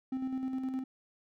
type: tone with tremolo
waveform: triangle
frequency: 261.6 Hz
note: C4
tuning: in tune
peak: -29 dBFS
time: 0.12-0.84 s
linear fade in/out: 5 ms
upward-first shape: square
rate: 9.7 Hz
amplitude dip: 40%
effects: none